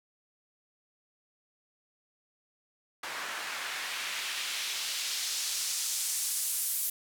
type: noise with band-pass filter sweep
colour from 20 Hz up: white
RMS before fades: -34 dBFS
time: 3.03-6.9 s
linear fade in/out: 5 ms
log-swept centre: 1200 to 12000 Hz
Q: 1
effects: none